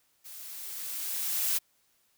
blue noise with level ramp, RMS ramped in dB -46 to -27 dBFS, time 0.24-1.59 s, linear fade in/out 20 ms, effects white hiss -70 dBFS RMS until 2.17 s

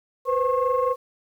sine tone cluster, 493 / 517 / 1084 Hz, B4 / C5 / C#6, -3 / -21 / -39 cents, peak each -23 dBFS, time 0.25-0.96 s, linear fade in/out 50 ms, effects tanh soft clip ceiling -12 dBFS + 9-bit

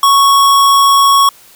square tone, 1108.7 Hz, C#6, in tune, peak -6 dBFS, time 0.03-1.29 s, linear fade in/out 2 ms, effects white hiss -42 dBFS RMS until 1.55 s

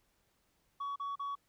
sine tone bursts, 1125 Hz, C#6, 25 cents sharp, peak -33 dBFS, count 3, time 0.8-1.354 s, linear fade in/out 10 ms, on 160 ms, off 37 ms, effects tanh soft clip ceiling -35 dBFS + pink hiss -75 dBFS RMS until 1.48 s

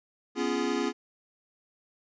square chord, C# dominant seventh, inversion third, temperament equal with one note detuned, 246.9 / 277.2 / 342.4 / 415.3 Hz, B3 / C#4 / E#4 / G#4, 0 / 0 / -34 / 0 cents, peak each -33 dBFS, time 0.35-0.93 s, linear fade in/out 50 ms, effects resampled to 16000 Hz

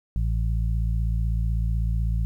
harmonic tone, 56 Hz, A1, 31 cents sharp, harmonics 1 / 2 / 3, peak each -22 / -28 / -34 dBFS, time 0.16-2.25 s, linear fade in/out 0 ms, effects 10-bit

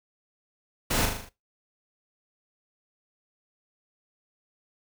pink noise with echo, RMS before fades -26 dBFS, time 0.9-1.06 s, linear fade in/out 10 ms, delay 39 ms, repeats 6, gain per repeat -4 dB, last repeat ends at 1.294 s, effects noise-tail reverb RT60 0.2 s tail -18 dB re dry

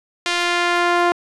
sawtooth tone with band-pass filter sweep, 349.2 Hz, F4, in tune, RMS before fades -18 dBFS, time 0.26-1.12 s, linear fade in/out 0 ms, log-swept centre 3300 to 960 Hz, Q 0.84, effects resampled to 24000 Hz + 7-bit

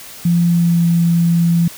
sine tone with pitch glide, 171.7 to 169.43 Hz, F3 to E3, -29 to +48 cents, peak -10 dBFS, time 0.25-1.68 s, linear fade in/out 5 ms, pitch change -23 cents, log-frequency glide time 0.47-0.87 s, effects white hiss -35 dBFS RMS until 1.77 s

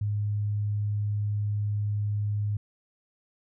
sine tone, 103.83 Hz, G#2, in tune, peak -25 dBFS, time 0.01-2.57 s, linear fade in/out 5 ms, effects none

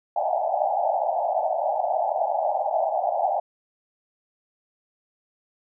pink band-pass noise, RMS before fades -24 dBFS, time 0.16-3.4 s, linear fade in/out 5 ms, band 600 to 850 Hz, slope 96 dB/octave, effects none

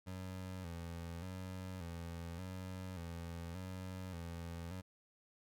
25% pulse tone with vibrato, 88.7 Hz, F2, 27 cents sharp, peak -40 dBFS, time 0.06-4.82 s, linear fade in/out 20 ms, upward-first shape square, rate 0.86 Hz, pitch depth 82 cents each way, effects none

